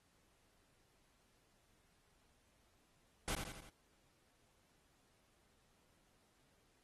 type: noise with echo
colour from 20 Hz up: pink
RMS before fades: -40 dBFS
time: 3.28-3.35 s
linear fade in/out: 0 ms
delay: 85 ms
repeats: 4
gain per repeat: -5 dB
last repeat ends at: 3.69 s
effects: pink hiss -75 dBFS RMS until 6.83 s + AAC 32 kbps